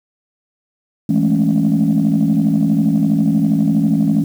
sine chord, A major seventh, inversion second, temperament equal, 164.81 / 207.7 / 220 / 277.2 Hz, E3 / G#3 / A3 / C#4, 0 / 0 / 0 / 0 cents, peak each -16 dBFS, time 1.09-4.24 s, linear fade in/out 5 ms, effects tanh soft clip ceiling -6 dBFS + 7-bit

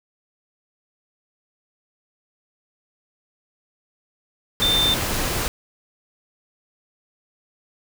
sine tone in noise, 3579 Hz, A7, 29 cents sharp, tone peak -17 dBFS, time 4.62-4.94 s, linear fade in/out 0 ms, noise pink, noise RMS -24 dBFS, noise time 4.6-5.48 s, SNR +4 dB, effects none

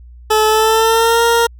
20% pulse tone with pitch glide, 432.3 to 466 Hz, A4 to A#4, -31 to -1 cents, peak -5 dBFS, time 0.3-1.47 s, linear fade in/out 10 ms, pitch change +130 cents, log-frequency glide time 0.47-1.23 s, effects added 60 Hz sine -35 dBFS peak until 1.59 s

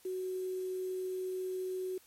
sine tone with quantisation, 371.7 Hz, F#4, 8 cents sharp, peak -34 dBFS, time 0.05-1.98 s, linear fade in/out 5 ms, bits 9, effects white hiss -63 dBFS RMS until 2.06 s + MP3 64 kbps

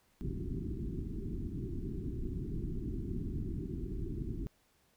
pink low-pass noise, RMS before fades -38 dBFS, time 0.21-4.47 s, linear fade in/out 0 ms, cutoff 390 Hz, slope 96 dB/octave, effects pink hiss -71 dBFS RMS until 4.96 s

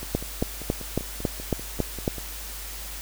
two click trains, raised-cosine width 2 ms, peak -9 / -23 dBFS, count 8 / 12, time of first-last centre 0.15-2.078 / 0.03-2.183 s, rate 3.63 / 5.11 Hz, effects added 50 Hz sine -38 dBFS peak until 3.01 s + white hiss -38 dBFS RMS until 3.01 s

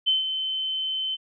sine tone with ADSR envelope, 3069 Hz, G7, 37 cents flat, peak -17 dBFS, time 0.06-1.17 s, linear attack 22 ms, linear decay 150 ms, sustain -8 dB, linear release 32 ms, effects none

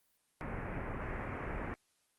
pink low-pass noise, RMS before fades -40 dBFS, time 0.41-1.74 s, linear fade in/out 0 ms, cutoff 2300 Hz, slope 48 dB/octave, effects white hiss -75 dBFS RMS until 2.18 s + Opus 32 kbps

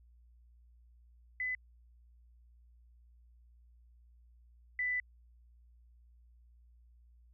sine tone pair in turn, 2009 / 1990.5 Hz, B6 / B6, +29 / +13 cents, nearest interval unison, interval 16 cents, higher first, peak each -33 / -31 dBFS, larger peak second, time 1.4-1.55 / 4.79-5 s, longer second, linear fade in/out 2 ms, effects added 59 Hz sine -59 dBFS peak until 7.33 s

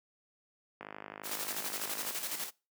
click train, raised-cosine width 0.5 ms, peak -27 dBFS, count 68, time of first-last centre 0.81-2.108 s, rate 51.6 Hz
white noise with tremolo, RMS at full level -36 dBFS, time 1.23-2.51 s, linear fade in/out 50 ms, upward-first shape square, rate 12 Hz, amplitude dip 50%
effects noise-tail reverb RT60 0.3 s tail -23 dB re dry + high-pass 200 Hz 12 dB/octave

